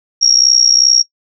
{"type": "tone with amplitude modulation", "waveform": "sine", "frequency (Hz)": 5588, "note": "F8", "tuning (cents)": 0, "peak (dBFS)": -3, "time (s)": [0.21, 1.03], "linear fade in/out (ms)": 20, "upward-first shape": "sine", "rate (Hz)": 62.6, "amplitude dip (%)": 90, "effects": ["noise-tail reverb RT60 0.1 s tail -21 dB re dry"]}